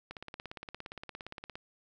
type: click train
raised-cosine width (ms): 0.3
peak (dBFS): -26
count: 26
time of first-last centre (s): 0.11-1.555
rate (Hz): 17.3
effects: none